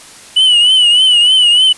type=tone with vibrato; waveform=triangle; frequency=2960 Hz; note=F#7; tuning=in tune; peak=-4 dBFS; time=0.36-1.73 s; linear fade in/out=10 ms; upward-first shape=triangle; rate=3.3 Hz; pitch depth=88 cents each way; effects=white hiss -36 dBFS RMS until 1.77 s + resampled to 24000 Hz